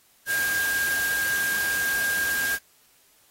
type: tone in noise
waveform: sine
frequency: 1612 Hz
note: G6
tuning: 48 cents sharp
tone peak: -23 dBFS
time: 0.26-2.59 s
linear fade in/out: 50 ms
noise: white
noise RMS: -31 dBFS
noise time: 0.26-2.59 s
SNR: +5 dB
effects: white hiss -60 dBFS RMS until 3.3 s + AAC 48 kbps